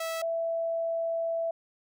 sawtooth / sine tone pair in turn, 654 / 663.1 Hz, E5 / E5, -14 / +10 cents, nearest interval unison, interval 24 cents, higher second, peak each -27 dBFS, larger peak neither, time 0-0.22 / 0.22-1.51 s, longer second, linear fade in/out 5 ms, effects none

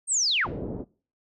sine linear sweep, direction down, 8770 to 511 Hz, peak -21 dBFS, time 0.07-0.48 s, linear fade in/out 50 ms
white low-pass noise, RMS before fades -33 dBFS, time 0.44-0.85 s, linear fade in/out 50 ms, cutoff 480 Hz, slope 24 dB/octave
effects noise-tail reverb RT60 0.4 s tail -22 dB re dry

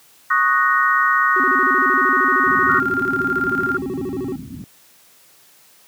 sine chord, D# minor seventh, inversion third, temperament equal, 1108.7 / 1244.5 / 1480 / 1864.7 Hz, C#6 / D#6 / F#6 / A#6, 0 / 0 / 0 / 0 cents, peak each -19 dBFS, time 0.3-2.8 s, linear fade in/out 10 ms
triangle tone with vibrato, 316.7 Hz, D#4, 31 cents sharp, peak -21 dBFS, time 1.36-4.36 s, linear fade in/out 5 ms, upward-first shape square, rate 13 Hz, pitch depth 290 cents each way
white low-pass noise, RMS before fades -31 dBFS, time 2.46-4.64 s, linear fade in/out 0 ms, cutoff 280 Hz, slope 48 dB/octave
sine tone with tremolo, 1396.9 Hz, F6, in tune, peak -16 dBFS, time 2.69-3.77 s, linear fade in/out 2 ms, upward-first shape square, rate 18 Hz, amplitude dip 55%
effects white hiss -51 dBFS RMS until 5.87 s + high-pass 100 Hz 12 dB/octave

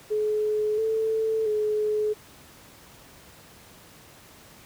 sine tone with pitch steps, 425.8 / 442.1 / 425.1 Hz, G#4 / A4 / G#4, +43 / +8 / +40 cents, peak -22 dBFS, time 0.1-2.14 s, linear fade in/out 20 ms, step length 680 ms, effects pink hiss -50 dBFS RMS until 4.65 s + high-pass 60 Hz 12 dB/octave

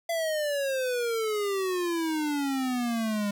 square exponential sweep, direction down, 679 to 201.5 Hz, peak -27 dBFS, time 0.09-3.31 s, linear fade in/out 5 ms, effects 11-bit

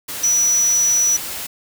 sine tone in noise, 5900 Hz, F#8, 6 cents flat, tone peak -13 dBFS, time 0.23-1.17 s, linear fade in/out 10 ms, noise white, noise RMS -28 dBFS, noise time 0.08-1.47 s, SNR +12 dB, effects none

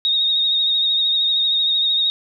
sine tone with vibrato, 3729 Hz, A#7, in tune, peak -15 dBFS, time 0.05-2.1 s, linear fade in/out 0 ms, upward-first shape sine, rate 13 Hz, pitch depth 33 cents each way, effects none

